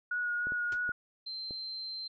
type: tone with vibrato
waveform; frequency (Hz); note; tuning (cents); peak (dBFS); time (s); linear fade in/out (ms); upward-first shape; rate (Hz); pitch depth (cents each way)
sine; 1450; F#6; -35; -30; 0.11-0.92; 5; sine; 3.2; 15
type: clicks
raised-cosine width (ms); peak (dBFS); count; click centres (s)
2; -32; 4; 0.47 / 0.521 / 0.892 / 1.509
type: noise with exponential decay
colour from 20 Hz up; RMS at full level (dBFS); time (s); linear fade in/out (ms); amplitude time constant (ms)
pink; -40; 0.72-0.8; 2; 17
type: tone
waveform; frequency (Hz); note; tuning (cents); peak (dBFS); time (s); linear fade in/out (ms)
sine; 4121; C8; -27; -37; 1.26-2.08; 10
effects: resampled to 16000 Hz